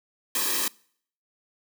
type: noise with comb filter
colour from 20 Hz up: white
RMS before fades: -26 dBFS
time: 0.35-0.68 s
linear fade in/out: 2 ms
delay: 1.4 ms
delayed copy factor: -1
effects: noise-tail reverb RT60 0.6 s tail -25 dB re dry + high-pass 200 Hz 12 dB/octave

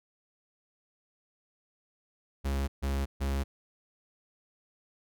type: tone bursts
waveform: 45% pulse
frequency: 68.6 Hz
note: C#2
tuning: 17 cents flat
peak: -28 dBFS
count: 3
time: 2.44-3.44 s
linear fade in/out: 20 ms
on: 240 ms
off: 140 ms
effects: none

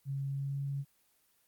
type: tone with pitch glide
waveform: sine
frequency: 137.7 to 139.46 Hz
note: C#3 to C#3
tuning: -11 to +11 cents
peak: -33 dBFS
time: 0.05-0.85 s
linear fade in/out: 50 ms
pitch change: +22 cents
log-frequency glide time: 0.27-0.61 s
effects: white hiss -71 dBFS RMS until 1.47 s + Opus 24 kbps

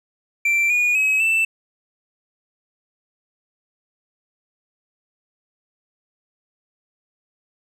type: tone with pitch steps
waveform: triangle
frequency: 2349 / 2447 / 2550 / 2657 Hz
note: D7 / D#7 / D#7 / E7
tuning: 0 / -29 / +42 / +13 cents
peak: -14 dBFS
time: 0.45-1.45 s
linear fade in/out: 5 ms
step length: 250 ms
effects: none

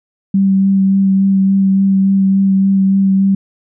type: tone with vibrato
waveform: sine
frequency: 193.9 Hz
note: G3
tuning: 19 cents flat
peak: -8 dBFS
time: 0.34-3.35 s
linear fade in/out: 5 ms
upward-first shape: sine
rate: 3.5 Hz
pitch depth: 14 cents each way
effects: none

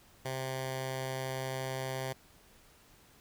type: tone with notch filter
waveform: 10% pulse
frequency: 131.5 Hz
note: C3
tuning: 9 cents sharp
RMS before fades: -37 dBFS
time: 0.25-2.13 s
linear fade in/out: 5 ms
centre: 290 Hz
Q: 1.6
effects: pink hiss -61 dBFS RMS until 3.2 s

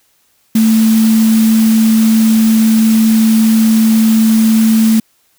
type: tone in noise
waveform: sine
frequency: 221.9 Hz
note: A3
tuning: 15 cents sharp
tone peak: -6 dBFS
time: 0.55-5 s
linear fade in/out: 5 ms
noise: white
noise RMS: -23 dBFS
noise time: 0.55-5 s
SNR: +14 dB
effects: white hiss -56 dBFS RMS until 5.38 s

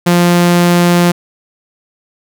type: tone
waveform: sawtooth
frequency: 174.61 Hz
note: F3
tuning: in tune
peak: -3 dBFS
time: 0.06-1.12 s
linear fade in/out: 10 ms
effects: none

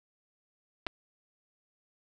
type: clicks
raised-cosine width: 0.3 ms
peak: -18 dBFS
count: 2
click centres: 0.866 / 0.869 s
effects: none

